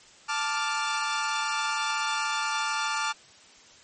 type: chord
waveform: sawtooth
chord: D minor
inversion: second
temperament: equal with one note detuned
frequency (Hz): 880 / 1174.7 / 1401.8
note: A5 / D6 / F6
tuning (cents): 0 / 0 / +6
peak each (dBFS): -27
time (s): 0.28-3.13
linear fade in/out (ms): 20
effects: white hiss -53 dBFS RMS until 3.83 s + MP3 32 kbps